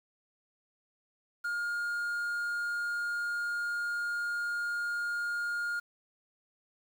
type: tone with quantisation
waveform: triangle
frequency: 1418 Hz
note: F6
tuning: 26 cents sharp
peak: -29 dBFS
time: 1.44-5.8 s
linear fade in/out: 10 ms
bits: 9
effects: none